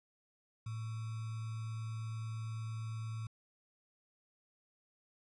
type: tone with sample-and-hold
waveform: sine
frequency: 111.4 Hz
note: A2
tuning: 22 cents sharp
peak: -38 dBFS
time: 0.66-3.27 s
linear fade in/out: 5 ms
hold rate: 1225 Hz
effects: resampled to 22050 Hz